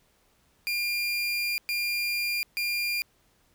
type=tone bursts at uneven times; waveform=30% pulse; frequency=2400 Hz; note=D7; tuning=37 cents sharp; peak=-24 dBFS; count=3; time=0.67-1.58 / 1.69-2.43 / 2.57-3.02 s; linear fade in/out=0 ms; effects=pink hiss -66 dBFS RMS until 3.54 s